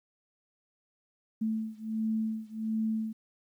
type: beating tone pair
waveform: sine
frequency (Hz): 219.6 / 221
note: A3 / A3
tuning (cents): -3 / +8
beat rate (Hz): 1.4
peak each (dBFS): -32 / -33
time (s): 1.41-3.13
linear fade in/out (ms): 10
effects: 11-bit